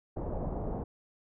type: low-pass noise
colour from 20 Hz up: pink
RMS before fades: -35 dBFS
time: 0.16-0.84 s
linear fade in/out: 10 ms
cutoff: 780 Hz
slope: 24 dB/octave
effects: none